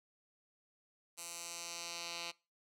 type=tone with band-pass filter sweep; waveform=10% pulse; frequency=170.5 Hz; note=F3; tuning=41 cents flat; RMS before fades=-45 dBFS; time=1.17-2.32 s; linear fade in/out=20 ms; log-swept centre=8800 to 3900 Hz; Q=1.4; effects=noise-tail reverb RT60 0.3 s tail -23 dB re dry